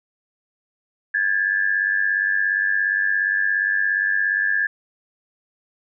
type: tone pair together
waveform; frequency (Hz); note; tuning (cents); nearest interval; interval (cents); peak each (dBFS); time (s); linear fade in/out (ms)
sine; 1634.8 / 1732; G#6 / A6; -28 / -28; minor second; 100; -21 / -20; 1.14-4.67; 5
effects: none